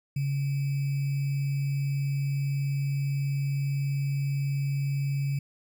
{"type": "tone with sample-and-hold", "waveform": "sine", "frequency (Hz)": 139.2, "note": "C#3", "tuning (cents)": 8, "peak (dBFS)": -25, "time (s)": [0.16, 5.39], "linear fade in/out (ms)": 5, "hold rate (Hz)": 2450, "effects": []}